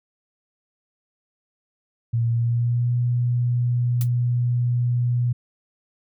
sine tone with pitch glide, 116.54 to 121.7 Hz, A#2 to B2, 0 to -25 cents, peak -18 dBFS, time 2.13-5.33 s, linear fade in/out 10 ms, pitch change +75 cents, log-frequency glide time 2.3-2.93 s
blue noise with exponential decay, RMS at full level -28 dBFS, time 4.01-4.09 s, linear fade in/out 1 ms, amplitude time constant 16 ms
effects none

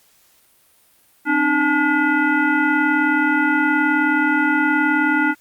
sine tone with frequency modulation, 870 Hz, A5, 20 cents flat, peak -14 dBFS, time 1.25-5.35 s, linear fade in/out 50 ms, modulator 567 Hz, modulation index 1.8, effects white hiss -56 dBFS RMS until 5.4 s + Opus 48 kbps

